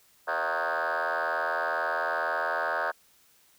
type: tone with frequency modulation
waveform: sine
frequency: 1089 Hz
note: C#6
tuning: 31 cents flat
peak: -24 dBFS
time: 0.27-2.92 s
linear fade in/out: 20 ms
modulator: 82.1 Hz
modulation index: 6.7
effects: tanh soft clip ceiling -24 dBFS + white hiss -62 dBFS RMS until 3.58 s